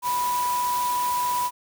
sine tone in noise, 984 Hz, B5, 7 cents flat, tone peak -22 dBFS, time 0.02-1.51 s, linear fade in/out 50 ms, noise white, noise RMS -33 dBFS, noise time 0.02-1.51 s, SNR +8 dB, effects none

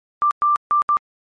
sine tone bursts at uneven times, 1181 Hz, D6, 9 cents sharp, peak -13 dBFS, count 4, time 0.22-0.31 / 0.42-0.56 / 0.71-0.82 / 0.89-0.97 s, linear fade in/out 0 ms, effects MP3 48 kbps

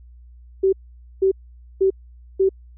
sine tone bursts, 384.1 Hz, G4, 35 cents flat, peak -13 dBFS, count 4, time 0.63-2.492 s, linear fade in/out 10 ms, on 98 ms, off 490 ms, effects added 60 Hz sine -42 dBFS peak until 2.77 s

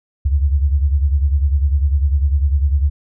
sine beating tone pair, 69.5 / 79.5 Hz, C#2 / D#2, +5 / +38 cents, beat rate 10 Hz, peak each -13 / -19 dBFS, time 0.25-2.9 s, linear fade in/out 10 ms, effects none

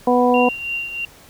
harmonic tone, 246.9 Hz, B3, in tune, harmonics 1 / 2 / 3 / 4, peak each -17 / -16 / -18 / -21 dBFS, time 0.07-0.49 s, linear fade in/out 5 ms
sine tone with tremolo, 2767 Hz, F7, 17 cents flat, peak -20 dBFS, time 0.34-1.05 s, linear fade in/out 2 ms, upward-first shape triangle, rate 3.1 Hz, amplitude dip 65%
effects pink hiss -46 dBFS RMS until 1.29 s

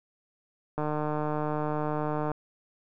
click train, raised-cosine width 1 ms, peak -17 dBFS, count 233, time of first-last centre 0.78-2.316 s, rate 151 Hz, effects none

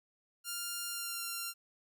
5% pulse tone with pitch glide, 1400 to 1379.9 Hz, F6 to F6, +4 to -21 cents, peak -26 dBFS, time 0.44-1.54 s, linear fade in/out 50 ms, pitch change -25 cents, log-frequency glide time 0.88-1.23 s, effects none

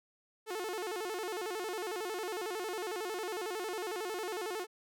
sawtooth tone with vibrato, 397 Hz, G4, 22 cents sharp, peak -32 dBFS, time 0.46-4.67 s, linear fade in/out 50 ms, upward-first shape square, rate 11 Hz, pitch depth 170 cents each way, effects none

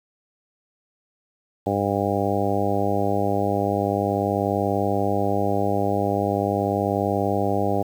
harmonic tone, 100.4 Hz, G2, 42 cents sharp, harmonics 1 / 2 / 3 / 4 / 5 / 6 / 7 / 8, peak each -28 / -28 / -28 / -28 / -28 / -28 / -28 / -28 dBFS, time 1.66-7.83 s, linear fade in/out 10 ms, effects 8-bit

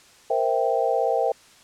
sine chord, C dominant seventh, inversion third, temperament equal, 466.2 / 523.3 / 659.3 / 784 Hz, Bb4 / C5 / E5 / G5, 0 / 0 / 0 / 0 cents, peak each -25 dBFS, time 0.3-1.32 s, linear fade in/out 5 ms, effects white hiss -52 dBFS RMS until 1.63 s + low-pass 8000 Hz 12 dB/octave

